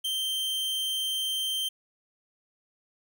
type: tone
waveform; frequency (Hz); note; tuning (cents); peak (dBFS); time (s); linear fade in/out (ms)
45% pulse; 3136; G7; 0; -27; 0.04-1.69; 10
effects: none